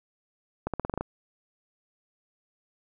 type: accelerating click train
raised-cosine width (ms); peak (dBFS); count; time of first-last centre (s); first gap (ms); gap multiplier
1; -15; 8; 0.67-1.01; 67; 0.89
effects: none